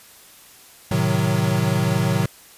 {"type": "chord", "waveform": "square", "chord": "A diminished seventh", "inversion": "none", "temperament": "equal", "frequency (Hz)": [110, 130.81, 155.56, 185], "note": ["A2", "C3", "Eb3", "Gb3"], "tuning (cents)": [0, 0, 0, 0], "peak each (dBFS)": -24, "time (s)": [0.91, 2.26], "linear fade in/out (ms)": 5, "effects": ["white hiss -47 dBFS RMS until 2.57 s", "resampled to 32000 Hz"]}